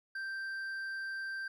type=tone with hard clipping; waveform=sine; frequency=1568 Hz; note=G6; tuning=in tune; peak=-38 dBFS; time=0.15-1.48 s; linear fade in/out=5 ms; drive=4 dB; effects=none